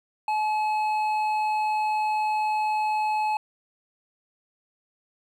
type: tone with hard clipping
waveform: sine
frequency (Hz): 856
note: A5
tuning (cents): -48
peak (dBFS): -24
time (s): 0.28-3.37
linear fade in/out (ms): 2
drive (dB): 7
effects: none